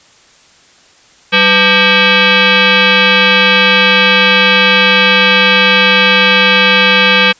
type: tone with frequency modulation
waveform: sine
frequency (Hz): 502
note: B4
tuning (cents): +28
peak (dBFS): -5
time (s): 1.32-7.33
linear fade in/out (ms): 20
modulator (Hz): 695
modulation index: 4.6
effects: white hiss -45 dBFS RMS until 7.39 s + resampled to 16000 Hz